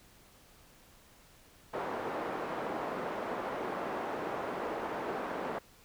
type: band-pass noise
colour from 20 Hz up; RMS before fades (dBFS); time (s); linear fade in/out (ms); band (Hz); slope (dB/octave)
pink; -37; 1.73-5.59; 10; 380 to 1100; 12
effects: pink hiss -60 dBFS RMS until 5.84 s